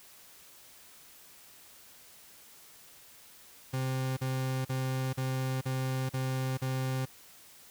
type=tone bursts; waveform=40% pulse; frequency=130.81 Hz; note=C3; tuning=in tune; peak=-29 dBFS; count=7; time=3.73-7.056 s; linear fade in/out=10 ms; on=440 ms; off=41 ms; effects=white hiss -55 dBFS RMS until 7.7 s